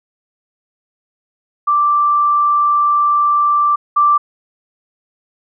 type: tone pair in turn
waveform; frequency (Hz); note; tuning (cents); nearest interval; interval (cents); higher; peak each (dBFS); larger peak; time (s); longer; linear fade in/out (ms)
sine; 1174 / 1174; D6 / D6; -1 / -1; unison; 0; neither; -10 / -8; second; 1.67-3.76 / 3.96-4.18; first; 10
effects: none